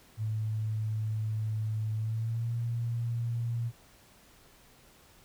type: tone with pitch glide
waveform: sine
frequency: 108.9 to 117.39 Hz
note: A2 to A#2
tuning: -17 to +13 cents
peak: -29 dBFS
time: 0.17-3.72 s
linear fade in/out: 50 ms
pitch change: +130 cents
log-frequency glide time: 1.95-2.53 s
effects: pink hiss -59 dBFS RMS until 5.24 s